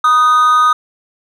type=tone with amplitude modulation; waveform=triangle; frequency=1241 Hz; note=D#6; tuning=5 cents flat; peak=-3 dBFS; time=0.04-0.73 s; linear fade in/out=5 ms; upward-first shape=sine; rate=271 Hz; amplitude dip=55%; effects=none